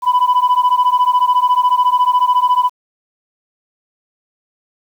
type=beating tone pair; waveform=sine; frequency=987.8 / 1001.8 Hz; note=B5 / B5; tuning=0 / +24 cents; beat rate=14 Hz; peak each=-11 dBFS; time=0.02-2.7 s; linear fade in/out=50 ms; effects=tanh soft clip ceiling -7 dBFS + 7-bit